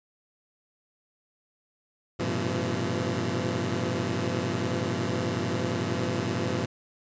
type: tone cluster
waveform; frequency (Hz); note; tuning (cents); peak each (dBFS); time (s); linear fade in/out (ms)
15% pulse; 97.8 / 116 / 127 / 170.1; G2 / A#2 / B2 / F3; -4 / -8 / +49 / -45; -26; 2.19-6.66; 10
effects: resampled to 16000 Hz